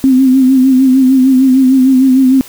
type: tone with vibrato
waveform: sine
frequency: 261.6 Hz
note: C4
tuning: in tune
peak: -4 dBFS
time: 0.04-2.41 s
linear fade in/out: 0 ms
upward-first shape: sine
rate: 6.6 Hz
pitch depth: 50 cents each way
effects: white hiss -34 dBFS RMS until 2.48 s